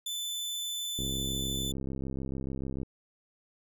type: tone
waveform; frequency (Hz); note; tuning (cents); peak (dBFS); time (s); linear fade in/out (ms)
sawtooth; 3513; A7; -3; -30; 0.06-1.72; 5
type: click train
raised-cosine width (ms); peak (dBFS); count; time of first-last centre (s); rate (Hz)
3; -24; 124; 0.99-2.831; 66.8
effects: none